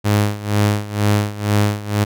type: tone with tremolo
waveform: sawtooth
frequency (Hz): 103.83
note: G#2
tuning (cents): 0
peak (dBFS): -8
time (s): 0.04-2.05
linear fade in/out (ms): 20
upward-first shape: sine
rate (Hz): 2.1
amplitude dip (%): 85
effects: none